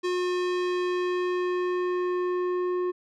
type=tone with low-pass filter sweep; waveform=square; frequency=360.1 Hz; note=F#4; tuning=47 cents flat; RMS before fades=-27 dBFS; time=0.03-2.92 s; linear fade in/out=20 ms; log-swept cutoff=5500 to 1000 Hz; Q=0.82; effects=none